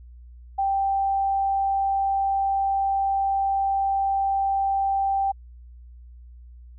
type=tone; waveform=sine; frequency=784 Hz; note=G5; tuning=in tune; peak=-20 dBFS; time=0.58-5.32 s; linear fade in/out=10 ms; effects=added 60 Hz sine -42 dBFS peak until 6.78 s